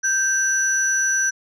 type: tone pair together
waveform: sine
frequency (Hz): 1568 / 5920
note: G6 / F#8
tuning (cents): 0 / 0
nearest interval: octave + major seventh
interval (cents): 2300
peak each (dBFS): -19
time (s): 0.03-1.31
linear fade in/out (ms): 20
effects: tanh soft clip ceiling -11 dBFS